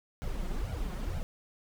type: noise with flanger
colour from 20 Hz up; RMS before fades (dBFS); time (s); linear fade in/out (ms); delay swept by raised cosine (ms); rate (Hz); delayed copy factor
brown; -34; 0.22-1.23; 0; 1.3 to 5.6; 2.1; +0.85
effects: none